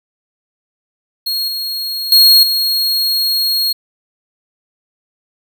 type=tone with level steps; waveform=45% pulse; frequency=4280 Hz; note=C8; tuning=38 cents sharp; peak=-15 / -18 / -4 / -12 dBFS; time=1.26-3.73 s; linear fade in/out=10 ms; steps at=1.48 / 2.12 / 2.43 s; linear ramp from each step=2 ms; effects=none